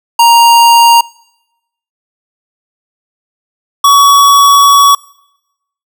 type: tone pair in turn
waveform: square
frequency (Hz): 935 / 1127.8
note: A#5 / C#6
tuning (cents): +5 / +30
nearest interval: minor third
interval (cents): 325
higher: second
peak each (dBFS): -3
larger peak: neither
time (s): 0.19-1.01 / 3.84-4.95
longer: second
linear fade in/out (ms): 5
effects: noise-tail reverb RT60 0.9 s tail -24 dB re dry